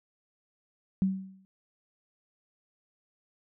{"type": "tone with exponential decay", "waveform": "sine", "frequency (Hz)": 190.8, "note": "G3", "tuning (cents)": -47, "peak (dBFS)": -20, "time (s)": [1.02, 1.45], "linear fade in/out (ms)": 0, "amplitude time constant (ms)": 93, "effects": []}